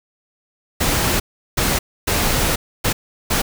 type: noise bursts at uneven times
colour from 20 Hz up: pink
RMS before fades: -18 dBFS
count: 5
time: 0.8-1.2 / 1.57-1.79 / 2.07-2.56 / 2.84-2.93 / 3.3-3.42 s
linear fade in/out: 10 ms
effects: none